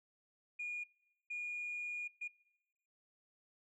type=tone bursts at uneven times; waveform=sine; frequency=2436 Hz; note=D#7; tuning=37 cents flat; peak=-38 dBFS; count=3; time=0.59-0.84 / 1.3-2.08 / 2.21-2.28 s; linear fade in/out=10 ms; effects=noise-tail reverb RT60 1.0 s tail -23 dB re dry + tanh soft clip ceiling -35 dBFS